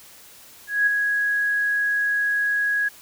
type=tone with ADSR envelope; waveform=sine; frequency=1661.2 Hz; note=G#6; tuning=in tune; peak=-14 dBFS; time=0.67-2.89 s; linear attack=200 ms; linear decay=6 ms; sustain=-5 dB; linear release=13 ms; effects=white hiss -47 dBFS RMS until 3.01 s